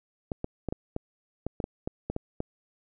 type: clicks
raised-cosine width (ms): 2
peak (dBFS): -17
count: 12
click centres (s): 0.318 / 0.444 / 0.687 / 0.725 / 0.964 / 1.466 / 1.602 / 1.641 / 1.875 / 2.1 / 2.164 / 2.404
effects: none

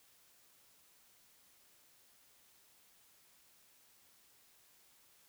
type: silence
effects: white hiss -67 dBFS RMS until 5.28 s

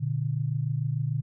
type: tone pair together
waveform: sine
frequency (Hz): 120.03 / 146.83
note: B2 / D3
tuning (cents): -49 / 0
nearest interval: minor third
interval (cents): 349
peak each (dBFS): -28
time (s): 0-1.22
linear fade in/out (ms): 20
effects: none

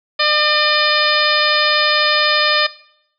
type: harmonic tone with a mistuned harmonic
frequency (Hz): 602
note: D5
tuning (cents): +43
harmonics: 1 / 2 / 3 / 4 / 5 / 6 / 7 / 8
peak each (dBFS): -21 / -20 / -20 / -21 / -23 / -21 / -21 / -21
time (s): 0.19-2.67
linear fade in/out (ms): 10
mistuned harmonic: 8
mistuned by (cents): +46
effects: noise-tail reverb RT60 0.7 s tail -18 dB re dry

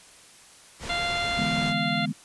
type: low-pass noise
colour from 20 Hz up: pink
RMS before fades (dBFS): -36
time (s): 0.79-1.74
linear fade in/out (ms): 50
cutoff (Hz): 8700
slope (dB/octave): 24
type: harmonic tone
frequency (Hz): 695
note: F5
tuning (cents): -9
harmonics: 1 / 2 / 3 / 4 / 5 / 6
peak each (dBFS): -30 / -33 / -31 / -36 / -33 / -36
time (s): 0.89-2.06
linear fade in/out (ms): 10
type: chord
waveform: sine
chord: E dominant seventh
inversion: third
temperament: equal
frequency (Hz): 146.83 / 164.81 / 207.7 / 246.9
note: D3 / E3 / G#3 / B3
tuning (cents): 0 / 0 / 0 / 0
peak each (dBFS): -33 / -32 / -30 / -31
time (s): 1.37-2.13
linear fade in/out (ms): 10
effects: white hiss -51 dBFS RMS until 2.24 s + resampled to 24000 Hz

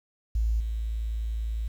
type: tone with level steps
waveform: sine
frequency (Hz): 55.4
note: A1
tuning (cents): +13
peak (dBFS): -22 / -27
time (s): 0.35-1.68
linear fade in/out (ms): 5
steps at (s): 0.6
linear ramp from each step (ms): 5
effects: 9-bit

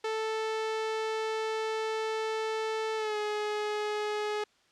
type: tone with pitch glide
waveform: sawtooth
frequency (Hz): 440 to 420.9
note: A4 to G#4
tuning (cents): 0 to +23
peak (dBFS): -26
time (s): 0.04-4.44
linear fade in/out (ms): 5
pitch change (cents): -77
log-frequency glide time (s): 2.96-3.17
effects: white hiss -66 dBFS RMS until 4.71 s + low-pass 5000 Hz 12 dB/octave

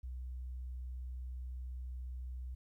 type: tone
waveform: sine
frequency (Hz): 62.8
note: B1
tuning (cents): +30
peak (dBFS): -39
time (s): 0.03-2.55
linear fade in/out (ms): 10
effects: tanh soft clip ceiling -37 dBFS + 13-bit

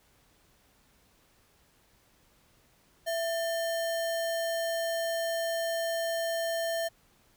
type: tone with sample-and-hold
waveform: sine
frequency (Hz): 665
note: E5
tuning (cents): +15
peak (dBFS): -28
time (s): 3.06-6.89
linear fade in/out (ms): 20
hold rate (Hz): 2450
effects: pink hiss -65 dBFS RMS until 7.36 s

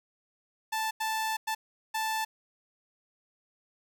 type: tone bursts at uneven times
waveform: sawtooth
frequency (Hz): 880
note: A5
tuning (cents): 0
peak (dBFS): -25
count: 4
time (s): 0.72-0.91 / 1-1.37 / 1.47-1.55 / 1.94-2.25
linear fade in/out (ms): 10
effects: 9-bit

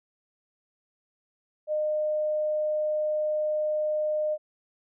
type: tone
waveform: sine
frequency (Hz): 610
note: D#5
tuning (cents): -34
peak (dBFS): -24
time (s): 1.67-4.38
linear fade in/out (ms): 50
effects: none

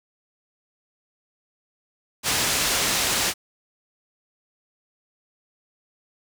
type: low-pass noise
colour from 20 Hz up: white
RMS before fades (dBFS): -23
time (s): 2.23-3.34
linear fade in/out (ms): 50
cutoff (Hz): 7800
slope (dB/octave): 12
effects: none

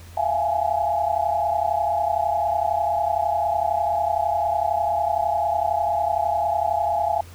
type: tone cluster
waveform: sine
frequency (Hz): 669 / 702 / 819 / 850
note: E5 / F5 / G#5 / G#5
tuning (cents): +25 / +9 / -24 / +40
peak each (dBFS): -25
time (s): 0.17-7.21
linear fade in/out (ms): 5
effects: added 86 Hz sine -40 dBFS peak until 7.34 s + pink hiss -48 dBFS RMS until 7.34 s

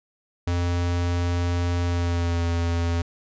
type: tone with pitch glide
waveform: square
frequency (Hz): 87.31 to 85.07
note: F2 to F2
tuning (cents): 0 to -45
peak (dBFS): -22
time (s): 0.47-3.02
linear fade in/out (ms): 5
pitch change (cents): -45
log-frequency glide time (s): 1.83-2.45
effects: resampled to 16000 Hz

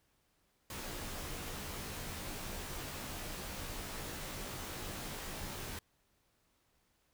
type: noise with comb filter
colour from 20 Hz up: pink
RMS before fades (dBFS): -43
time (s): 0.7-5.79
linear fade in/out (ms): 2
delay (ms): 18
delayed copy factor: -0.9
effects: pink hiss -75 dBFS RMS until 7.13 s

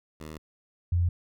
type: tone pair in turn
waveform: 10% pulse / sine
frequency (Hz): 77.78 / 87.12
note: D#2 / F2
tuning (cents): 0 / -4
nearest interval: major second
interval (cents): 196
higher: second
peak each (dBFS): -31 / -21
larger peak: second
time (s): 0.2-0.38 / 0.92-1.09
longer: first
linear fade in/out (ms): 5
effects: none

